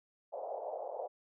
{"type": "band-pass noise", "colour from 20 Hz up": "pink", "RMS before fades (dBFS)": -41, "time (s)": [0.32, 1.08], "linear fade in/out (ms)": 20, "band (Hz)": [500, 790], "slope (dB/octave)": 48, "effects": []}